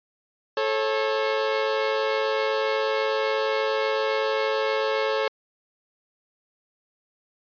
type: tone pair together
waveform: sawtooth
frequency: 436.3 / 544.5 Hz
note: A4 / C#5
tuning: -15 / -31 cents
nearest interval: major third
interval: 384 cents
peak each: -21 dBFS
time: 0.57-5.28 s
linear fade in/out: 2 ms
effects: resampled to 11025 Hz